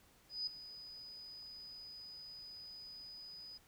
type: tone with ADSR envelope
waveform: sine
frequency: 4978 Hz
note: D#8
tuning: in tune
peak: -35 dBFS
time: 0.29-3.58 s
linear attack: 180 ms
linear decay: 5 ms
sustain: -14 dB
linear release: 12 ms
effects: pink hiss -67 dBFS RMS until 3.67 s